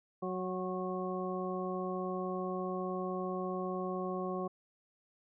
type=harmonic tone with a mistuned harmonic; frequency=184.7 Hz; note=F#3; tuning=3 cents flat; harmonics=1 / 2 / 3 / 4 / 6; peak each=-39 / -38 / -42 / -43 / -42 dBFS; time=0.22-4.48 s; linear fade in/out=10 ms; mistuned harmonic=6; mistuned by=-22 cents; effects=none